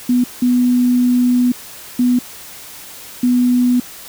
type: tone bursts at uneven times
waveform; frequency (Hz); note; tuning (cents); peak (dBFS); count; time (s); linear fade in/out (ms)
sine; 246.9; B3; 0; -10; 4; 0.09-0.24 / 0.42-1.52 / 1.99-2.19 / 3.23-3.8; 5
effects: white hiss -35 dBFS RMS until 4.08 s